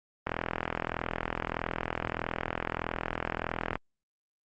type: click train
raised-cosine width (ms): 0.5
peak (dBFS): -14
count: 146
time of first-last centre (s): 0.27-3.756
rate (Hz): 41.6
effects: Opus 24 kbps